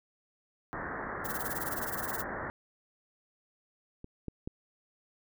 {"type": "low-pass noise", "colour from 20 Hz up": "white", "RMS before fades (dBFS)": -38, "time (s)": [0.73, 2.5], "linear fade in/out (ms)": 0, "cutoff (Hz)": 1900, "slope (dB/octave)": 96}
{"type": "noise with tremolo", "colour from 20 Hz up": "violet", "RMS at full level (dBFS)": -35, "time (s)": [1.24, 2.24], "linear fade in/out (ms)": 20, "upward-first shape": "sine", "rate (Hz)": 19, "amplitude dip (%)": 85}
{"type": "clicks", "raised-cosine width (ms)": 3, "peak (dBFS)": [-31, -24, -24], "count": 3, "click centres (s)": [4.044, 4.283, 4.475]}
{"effects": []}